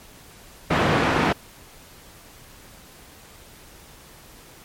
pink band-pass noise, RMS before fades -20 dBFS, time 0.7-1.33 s, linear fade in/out 10 ms, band 120 to 2200 Hz, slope 12 dB/octave, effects pink hiss -47 dBFS RMS until 4.64 s + MP3 64 kbps

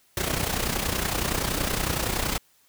pink noise with amplitude modulation, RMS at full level -24 dBFS, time 0.17-2.38 s, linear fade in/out 2 ms, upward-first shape sine, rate 30.7 Hz, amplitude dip 65%, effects white hiss -62 dBFS RMS until 2.68 s

